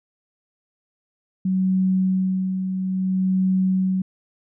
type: tone with tremolo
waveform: sine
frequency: 187.6 Hz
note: F#3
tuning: 24 cents sharp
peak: -16 dBFS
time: 1.45-4.02 s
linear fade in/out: 5 ms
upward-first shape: sine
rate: 0.6 Hz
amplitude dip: 50%
effects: none